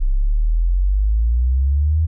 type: exponential sweep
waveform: sine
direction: up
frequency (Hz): 31.76 to 82.1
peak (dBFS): -13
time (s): 0-2.07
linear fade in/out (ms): 20
effects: none